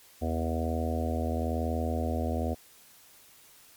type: harmonic tone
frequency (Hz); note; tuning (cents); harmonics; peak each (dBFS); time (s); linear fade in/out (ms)
81; E2; -30; 1 / 3 / 4 / 5 / 6 / 7 / 8 / 9; -30 / -33 / -40 / -41 / -38 / -39 / -38 / -38; 0.21-2.55; 20
effects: white hiss -56 dBFS RMS until 3.76 s + MP3 96 kbps